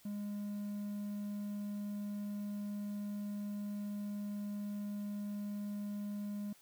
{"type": "tone with quantisation", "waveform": "triangle", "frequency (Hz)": 205.3, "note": "G#3", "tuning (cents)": -20, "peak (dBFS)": -36, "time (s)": [0.05, 6.53], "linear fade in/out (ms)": 5, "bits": 11, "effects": ["white hiss -64 dBFS RMS until 6.61 s"]}